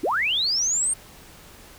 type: linear sweep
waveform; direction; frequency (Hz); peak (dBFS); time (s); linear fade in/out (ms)
sine; up; 230 to 8870; -20; 0.03-0.94; 10
effects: pink hiss -47 dBFS RMS until 1.78 s